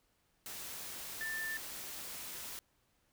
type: tone in noise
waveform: sine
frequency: 1776 Hz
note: A6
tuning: 16 cents sharp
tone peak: -37 dBFS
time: 1.21-1.57 s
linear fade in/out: 0 ms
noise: white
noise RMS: -45 dBFS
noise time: 0.46-2.59 s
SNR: +5 dB
effects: pink hiss -75 dBFS RMS until 3.12 s